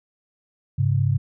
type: tone pair together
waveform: sine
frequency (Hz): 102.3 / 136.67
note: G#2 / C#3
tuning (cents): -26 / -24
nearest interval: perfect fourth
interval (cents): 502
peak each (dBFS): -20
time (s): 0.78-1.18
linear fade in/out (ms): 10
effects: none